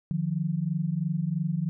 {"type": "tone pair together", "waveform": "sine", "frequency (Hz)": [152.8, 175.8], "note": ["D#3", "F3"], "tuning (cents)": [-31, 12], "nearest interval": "major second", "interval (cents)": 243, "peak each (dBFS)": -28, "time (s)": [0.11, 1.69], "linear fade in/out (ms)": 0, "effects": []}